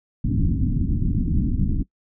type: low-pass noise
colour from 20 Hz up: pink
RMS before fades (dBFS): -21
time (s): 0.24-1.83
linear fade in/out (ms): 5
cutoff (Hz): 290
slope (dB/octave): 48
effects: noise-tail reverb RT60 0.1 s tail -21 dB re dry